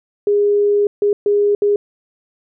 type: tone bursts at uneven times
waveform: sine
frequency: 410 Hz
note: G#4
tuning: 22 cents flat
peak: -11 dBFS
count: 4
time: 0.27-0.87 / 1.02-1.13 / 1.26-1.55 / 1.62-1.76 s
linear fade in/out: 2 ms
effects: none